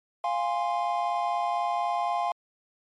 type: chord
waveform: triangle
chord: F minor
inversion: none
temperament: equal with one note detuned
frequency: 698.5 / 822.5 / 1046.5 Hz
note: F5 / Ab5 / C6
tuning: 0 / -17 / 0 cents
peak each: -26 / -28 / -29 dBFS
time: 0.24-2.32 s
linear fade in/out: 2 ms
effects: MP3 48 kbps